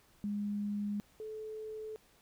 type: tone pair in turn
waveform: sine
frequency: 205.5 / 433.9 Hz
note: G#3 / A4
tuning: -18 / -24 cents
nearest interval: octave + minor second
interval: 1294 cents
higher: second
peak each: -33 / -40 dBFS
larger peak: first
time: 0.24-1 / 1.2-1.96 s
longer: neither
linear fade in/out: 0 ms
effects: pink hiss -66 dBFS RMS until 2.21 s